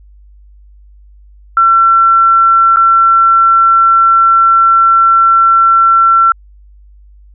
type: tone with dropouts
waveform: sine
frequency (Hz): 1350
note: E6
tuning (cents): +41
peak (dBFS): -4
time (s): 1.57-6.32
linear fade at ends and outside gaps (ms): 2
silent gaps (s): 2.761-2.769
effects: added 50 Hz sine -37 dBFS peak until 7.34 s